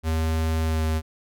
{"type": "tone with pitch glide", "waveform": "square", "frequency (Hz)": [80.2, 79.19], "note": ["E2", "D#2"], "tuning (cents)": [-47, 31], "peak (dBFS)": -22, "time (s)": [0.03, 1.02], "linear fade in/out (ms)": 50, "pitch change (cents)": -22, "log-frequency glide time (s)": [0.64, 0.83], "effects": []}